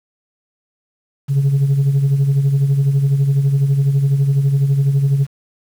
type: tone with tremolo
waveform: sine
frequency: 138.7 Hz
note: C#3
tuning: 1 cent sharp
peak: -7 dBFS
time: 1.28-5.27 s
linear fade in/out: 50 ms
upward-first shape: sine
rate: 12 Hz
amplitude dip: 60%
effects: tanh soft clip ceiling -9 dBFS + 7-bit